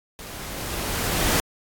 pink noise with level ramp, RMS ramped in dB -38 to -20 dBFS, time 0.19-1.4 s, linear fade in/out 0 ms, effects AAC 64 kbps

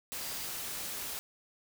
sine tone in noise, 4768 Hz, D8, 25 cents sharp, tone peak -49 dBFS, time 0.21-0.46 s, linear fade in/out 0 ms, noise white, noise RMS -39 dBFS, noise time 0.12-1.19 s, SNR -13 dB, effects none

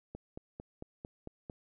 click train, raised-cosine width 2 ms, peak -29 dBFS, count 7, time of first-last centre 0.15-1.498 s, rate 4.45 Hz, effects none

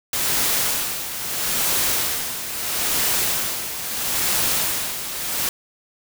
white noise with tremolo, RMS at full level -20 dBFS, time 0.13-5.49 s, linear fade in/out 2 ms, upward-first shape sine, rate 0.76 Hz, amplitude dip 65%, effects none

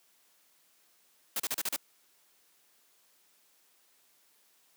white noise bursts, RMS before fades -32 dBFS, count 6, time 1.36-1.762 s, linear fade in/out 2 ms, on 37 ms, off 36 ms, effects white hiss -67 dBFS RMS until 4.76 s + high-pass 200 Hz 12 dB/octave

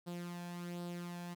sawtooth tone with flanger, 174.61 Hz, F3, in tune, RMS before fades -44 dBFS, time 0.06-1.35 s, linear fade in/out 20 ms, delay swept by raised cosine 0.22 to 1.22 ms, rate 1.3 Hz, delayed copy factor +0.55, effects none

